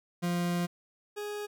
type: tone pair in turn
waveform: 40% pulse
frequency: 174.61 / 415.3 Hz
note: F3 / G#4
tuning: 0 / 0 cents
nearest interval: octave + minor third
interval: 1500 cents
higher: second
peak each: -27 / -34 dBFS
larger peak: first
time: 0.22-0.67 / 1.16-1.47 s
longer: first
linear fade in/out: 20 ms
effects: none